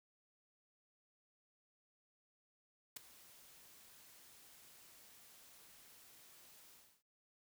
white noise with ADSR envelope, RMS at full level -43 dBFS, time 2.96-7.03 s, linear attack 8 ms, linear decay 7 ms, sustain -19 dB, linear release 310 ms, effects none

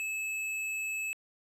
square tone, 2600 Hz, E7, 24 cents flat, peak -33 dBFS, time 0-1.13 s, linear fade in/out 0 ms, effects low-pass 12000 Hz 12 dB/octave

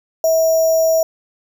sine tone with sample-and-hold, 647 Hz, E5, 32 cents flat, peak -11 dBFS, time 0.24-1.03 s, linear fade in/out 2 ms, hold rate 6300 Hz, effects none

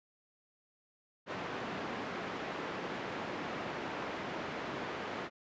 pink band-pass noise, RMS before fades -40 dBFS, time 1.26-5.3 s, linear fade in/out 50 ms, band 220 to 2200 Hz, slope 12 dB/octave, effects resampled to 16000 Hz

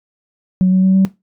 sine tone with pitch steps, 184.9 / 187.05 / 189.22 / 191.42 Hz, F#3 / F#3 / F#3 / G3, -1 / +19 / +39 / -41 cents, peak -7 dBFS, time 0.61-1.05 s, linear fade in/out 0 ms, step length 110 ms, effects noise-tail reverb RT60 0.2 s tail -18 dB re dry + tanh soft clip ceiling -5 dBFS

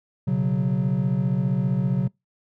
triangle chord, B suspended second, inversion none, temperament equal, 123.47 / 138.59 / 185 Hz, B2 / C#3 / F#3, 0 / 0 / 0 cents, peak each -24 / -21 / -21 dBFS, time 0.27-2.08 s, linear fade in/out 10 ms, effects noise-tail reverb RT60 0.2 s tail -26 dB re dry + tanh soft clip ceiling -10 dBFS

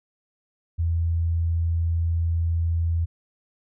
sine tone, 83.5 Hz, E2, 23 cents sharp, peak -20 dBFS, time 0.78-3.06 s, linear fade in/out 20 ms, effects none

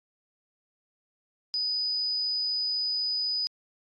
sine tone, 4978 Hz, D#8, in tune, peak -26 dBFS, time 1.54-3.47 s, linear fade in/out 0 ms, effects AAC 32 kbps

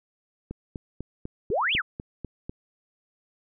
click train, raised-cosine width 3 ms, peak -21 dBFS, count 9, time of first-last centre 0.51-2.495 s, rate 4.03 Hz
sine exponential two-way sweep, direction up then down, 340.2 to 3505 to 1161 Hz, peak -22 dBFS, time 1.5-1.82 s, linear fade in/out 20 ms, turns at 1.74 s
effects none

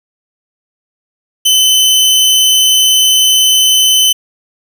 sawtooth tone, 3042 Hz, F#7, 47 cents sharp, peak -3 dBFS, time 1.45-4.13 s, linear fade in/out 10 ms, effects none

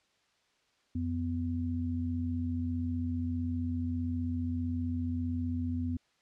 sine tone pair together, 88.4 / 250 Hz, F2 / B3, +22 / +21 cents, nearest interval octave + tritone, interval 1799 cents, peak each -33 / -33 dBFS, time 0.95-5.97 s, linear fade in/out 5 ms, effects white hiss -71 dBFS RMS until 6.21 s + low-pass 5000 Hz 12 dB/octave

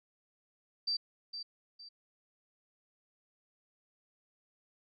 sine tone with echo, 4667 Hz, D8, 12 cents flat, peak -30 dBFS, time 0.87-0.97 s, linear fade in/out 10 ms, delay 460 ms, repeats 2, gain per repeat -9 dB, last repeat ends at 1.89 s, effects none

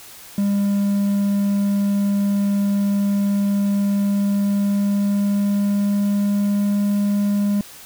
triangle tone with pitch glide, 200.9 to 203.4 Hz, G3 to G#3, +43 to -36 cents, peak -14 dBFS, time 0.38-7.61 s, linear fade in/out 2 ms, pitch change +21 cents, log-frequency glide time 4.22-6.91 s, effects white hiss -41 dBFS RMS until 7.85 s

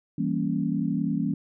sine chord, E diminished seventh, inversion none, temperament equal, 164.81 / 196 / 233.1 / 277.2 Hz, E3 / G3 / Bb3 / Db4, 0 / 0 / 0 / 0 cents, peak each -29 dBFS, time 0.18-1.34 s, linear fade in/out 5 ms, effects none

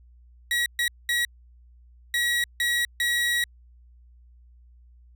30% pulse tone bursts at uneven times, 1914 Hz, A#6, 45 cents sharp, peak -19 dBFS, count 6, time 0.51-0.66 / 0.79-0.88 / 1.09-1.25 / 2.14-2.44 / 2.6-2.85 / 3-3.44 s, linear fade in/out 2 ms, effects added 60 Hz sine -50 dBFS peak until 5.15 s

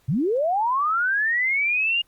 sine linear sweep, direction up, 110.8 to 2853 Hz, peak -19 dBFS, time 0.08-2.02 s, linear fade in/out 10 ms, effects pink hiss -62 dBFS RMS until 2.07 s + Opus 48 kbps

